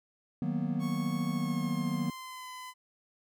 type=chord; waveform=triangle; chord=B major seventh; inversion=first; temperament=equal; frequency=155.56 / 185 / 233.1 / 246.9 Hz; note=D#3 / F#3 / A#3 / B3; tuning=0 / 0 / 0 / 0 cents; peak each=-33 dBFS; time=0.42-2.1 s; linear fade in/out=2 ms
type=tone with pitch glide; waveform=sawtooth; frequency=1104 to 1012.4 Hz; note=C#6 to B5; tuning=-7 to +43 cents; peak=-38 dBFS; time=0.79-2.74 s; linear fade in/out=50 ms; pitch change=-150 cents; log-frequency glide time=1.32-2.49 s
effects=none